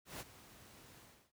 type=noise with ADSR envelope; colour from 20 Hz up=pink; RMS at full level=-44 dBFS; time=0.05-1.32 s; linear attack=150 ms; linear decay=35 ms; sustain=-15 dB; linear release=310 ms; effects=noise-tail reverb RT60 0.1 s tail -21 dB re dry + high-pass 60 Hz 12 dB/octave